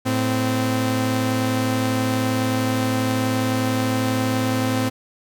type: tone pair together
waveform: sawtooth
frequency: 109.93 / 258.9 Hz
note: A2 / C4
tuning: -1 / -18 cents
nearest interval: octave + minor third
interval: 1483 cents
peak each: -19 / -17 dBFS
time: 0.05-4.9 s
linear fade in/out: 20 ms
effects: none